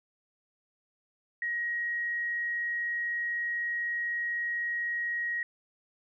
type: tone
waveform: sine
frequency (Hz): 1892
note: A#6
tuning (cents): +25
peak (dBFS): -29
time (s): 1.42-5.43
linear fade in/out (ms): 2
effects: none